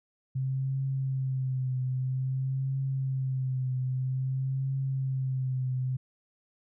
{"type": "tone with vibrato", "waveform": "sine", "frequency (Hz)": 131.5, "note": "C3", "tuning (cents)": 9, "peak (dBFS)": -27, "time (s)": [0.35, 5.97], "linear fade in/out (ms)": 10, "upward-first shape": "triangle", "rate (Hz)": 0.51, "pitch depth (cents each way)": 46, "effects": []}